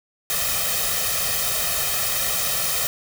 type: noise with comb filter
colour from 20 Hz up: white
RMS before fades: -23 dBFS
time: 0.3-2.87 s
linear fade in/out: 0 ms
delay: 1.6 ms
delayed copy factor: +0.85
effects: none